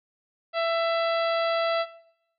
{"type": "harmonic tone", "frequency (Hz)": 666, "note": "E5", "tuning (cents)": 18, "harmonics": [1, 2, 3, 4, 5, 6, 7], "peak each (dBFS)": [-24, -30, -34, -36, -38, -40, -41], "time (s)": [0.53, 1.86], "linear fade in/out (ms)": 50, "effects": ["noise-tail reverb RT60 0.8 s tail -18 dB re dry"]}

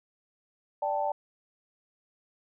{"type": "chord", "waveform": "sine", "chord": "D suspended fourth", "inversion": "none", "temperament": "just", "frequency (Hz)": [587.3, 783.1, 881], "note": ["D5", "G5", "A5"], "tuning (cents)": [0, -2, 2], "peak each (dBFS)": -31, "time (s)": [0.82, 1.12], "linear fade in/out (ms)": 5, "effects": []}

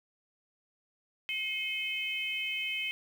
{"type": "tone cluster", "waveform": "sine", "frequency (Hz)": [2153, 2555, 3069], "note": ["C7", "D#7", "G7"], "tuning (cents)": [49, 45, -37], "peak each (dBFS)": [-37, -35, -36], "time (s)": [1.29, 2.91], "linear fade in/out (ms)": 0, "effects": ["9-bit"]}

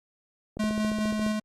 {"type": "click train", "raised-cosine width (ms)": 2, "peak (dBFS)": -22, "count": 11, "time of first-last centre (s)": [0.57, 1.264], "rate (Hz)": 14.4}
{"type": "tone with tremolo", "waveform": "square", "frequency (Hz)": 214, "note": "A3", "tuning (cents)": -48, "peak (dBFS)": -25, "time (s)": [0.59, 1.4], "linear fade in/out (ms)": 10, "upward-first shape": "square", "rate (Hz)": 4.8, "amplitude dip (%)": 25}
{"effects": ["low-pass 9000 Hz 12 dB/octave", "Opus 48 kbps"]}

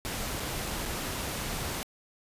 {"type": "noise with dropouts", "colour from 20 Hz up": "pink", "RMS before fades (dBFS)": -34, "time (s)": [0.05, 1.83], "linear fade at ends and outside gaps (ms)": 0, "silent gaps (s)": [[0.398, 0.402], [0.854, 0.858]], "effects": ["resampled to 32000 Hz"]}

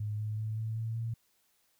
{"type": "tone with pitch steps", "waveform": "sine", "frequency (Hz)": [105.5, 107.28, 109.09, 110.94, 112.81, 114.72], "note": ["G#2", "A2", "A2", "A2", "A2", "A#2"], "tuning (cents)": [28, -43, -14, 15, 44, -27], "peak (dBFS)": -32, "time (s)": [0, 1.14], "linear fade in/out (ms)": 5, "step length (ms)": 190, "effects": ["white hiss -72 dBFS RMS until 1.79 s"]}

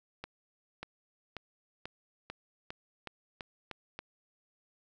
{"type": "accelerating click train", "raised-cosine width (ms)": 0.3, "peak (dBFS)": -24, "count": 10, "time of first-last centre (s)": [0.24, 3.99], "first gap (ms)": 590, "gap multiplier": 0.91, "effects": []}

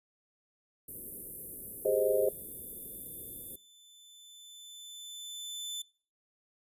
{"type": "band-stop noise", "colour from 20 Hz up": "white", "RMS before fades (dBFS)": -41, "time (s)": [0.88, 3.56], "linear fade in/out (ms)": 5, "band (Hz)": [510, 10000], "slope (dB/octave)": 48}
{"type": "chord", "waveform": "sine", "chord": "Ab major seventh", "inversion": "third", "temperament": "equal", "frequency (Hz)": [392, 415.3, 523.3, 622.3], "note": ["G4", "Ab4", "C5", "Eb5"], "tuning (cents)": [0, 0, 0, 0], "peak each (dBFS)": [-34, -30, -29, -31], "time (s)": [1.85, 2.29], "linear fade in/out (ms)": 5}
{"type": "tone with exponential growth", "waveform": "sawtooth", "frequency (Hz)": 3520, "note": "A7", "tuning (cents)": 0, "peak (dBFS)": -32, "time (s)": [1.95, 5.82], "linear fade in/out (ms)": 5, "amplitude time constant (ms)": 840}
{"effects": ["noise-tail reverb RT60 0.4 s tail -22 dB re dry", "resampled to 32000 Hz"]}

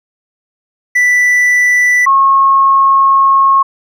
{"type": "tone pair in turn", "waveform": ["triangle", "sine"], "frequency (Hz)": [1975.5, 1087.8], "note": ["B6", "C#6"], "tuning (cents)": [0, -33], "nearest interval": "minor seventh", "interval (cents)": 1033, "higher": "first", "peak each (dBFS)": -5, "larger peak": "neither", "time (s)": [[0.95, 2.06], [2.06, 3.63]], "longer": "second", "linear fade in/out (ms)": 10, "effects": []}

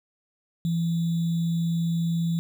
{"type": "tone with sample-and-hold", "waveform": "sine", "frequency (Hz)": 167.4, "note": "E3", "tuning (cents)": 27, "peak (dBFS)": -22, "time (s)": [0.65, 2.39], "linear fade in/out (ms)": 0, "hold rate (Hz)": 3675, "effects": []}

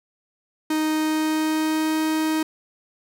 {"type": "tone with pitch glide", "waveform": "45% pulse", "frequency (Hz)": [311.1, 314], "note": ["D#4", "D#4"], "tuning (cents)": [0, 16], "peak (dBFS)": -20, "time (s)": [0.7, 2.43], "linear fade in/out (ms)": 5, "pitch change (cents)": 16, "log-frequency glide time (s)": [1, 2], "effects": []}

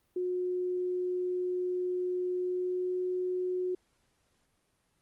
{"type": "tone with pitch glide", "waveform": "sine", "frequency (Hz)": [362.2, 364.9], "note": ["F#4", "F#4"], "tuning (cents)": [-37, -24], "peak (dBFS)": -29, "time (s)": [0.16, 3.75], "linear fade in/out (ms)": 5, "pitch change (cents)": 13, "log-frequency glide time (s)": [2.35, 3], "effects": ["pink hiss -73 dBFS RMS until 5.01 s", "Opus 32 kbps"]}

